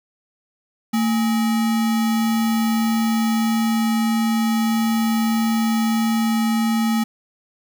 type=tone with sample-and-hold; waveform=sine; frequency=224.8 Hz; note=A3; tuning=37 cents sharp; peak=-16 dBFS; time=0.93-7.04 s; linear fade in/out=10 ms; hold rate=1050 Hz; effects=none